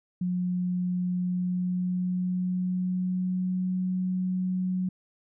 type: tone with pitch glide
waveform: sine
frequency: 180 to 184.21 Hz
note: F#3 to F#3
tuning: -47 to -7 cents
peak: -25 dBFS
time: 0.21-4.89 s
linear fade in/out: 5 ms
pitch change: +40 cents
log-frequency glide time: 1.14-3.75 s
effects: none